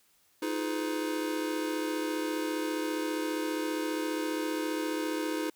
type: chord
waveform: square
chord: F half-diminished seventh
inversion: third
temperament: just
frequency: 314.3 / 349.2 / 419.1 / 502.9 Hz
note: Eb4 / F4 / Ab4 / Cb5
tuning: +18 / 0 / +16 / +31 cents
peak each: -33 / -39 / -39 / -39 dBFS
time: 0.42-5.5 s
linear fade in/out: 5 ms
effects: white hiss -67 dBFS RMS until 5.55 s